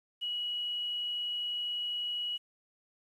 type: tone with quantisation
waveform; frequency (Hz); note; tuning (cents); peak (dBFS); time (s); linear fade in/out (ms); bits
sine; 2918; F#7; -25; -32; 0.21-2.38; 20; 10
effects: resampled to 32000 Hz